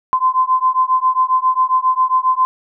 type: beating tone pair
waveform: sine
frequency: 1027 / 1034.4 Hz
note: C6 / C6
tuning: -33 / -20 cents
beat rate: 7.4 Hz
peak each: -15 dBFS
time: 0.13-2.45 s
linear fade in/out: 0 ms
effects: none